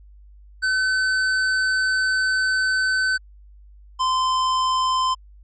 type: tone pair in turn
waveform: square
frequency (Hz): 1522 / 1032.6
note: F#6 / C6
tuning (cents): +48 / -23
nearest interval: perfect fifth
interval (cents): 671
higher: first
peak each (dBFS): -19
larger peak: neither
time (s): 0.62-3.18 / 3.99-5.15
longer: first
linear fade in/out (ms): 20
effects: added 50 Hz sine -44 dBFS peak until 5.43 s + resampled to 16000 Hz